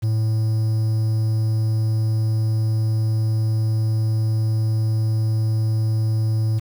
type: tone with quantisation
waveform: triangle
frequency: 110 Hz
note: A2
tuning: in tune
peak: -15 dBFS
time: 0.02-6.6 s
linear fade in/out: 20 ms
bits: 7
effects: none